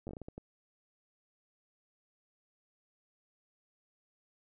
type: slowing click train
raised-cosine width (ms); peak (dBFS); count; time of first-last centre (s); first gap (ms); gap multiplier
2; -30; 9; 0.07-0.38; 9; 1.4
effects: none